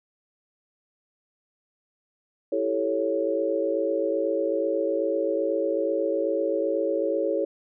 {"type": "chord", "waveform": "sine", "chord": "A dominant seventh", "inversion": "second", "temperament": "equal", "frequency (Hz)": [329.6, 392, 440, 554.4], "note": ["E4", "G4", "A4", "C#5"], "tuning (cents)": [0, 0, 0, 0], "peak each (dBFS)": [-29, -30, -28, -26], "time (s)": [2.52, 7.45], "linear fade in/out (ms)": 5, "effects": []}